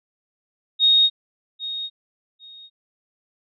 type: tone with echo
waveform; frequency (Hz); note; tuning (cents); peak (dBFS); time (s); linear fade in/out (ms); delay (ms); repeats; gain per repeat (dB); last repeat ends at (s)
sine; 3729; A#7; 0; -12; 0.79-1.1; 50; 800; 2; -14; 2.7
effects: none